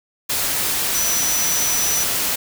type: tone in noise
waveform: sine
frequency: 5920 Hz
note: F#8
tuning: in tune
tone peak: -20 dBFS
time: 0.94-2.04 s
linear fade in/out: 10 ms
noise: white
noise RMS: -21 dBFS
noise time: 0.29-2.36 s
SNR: -2 dB
effects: none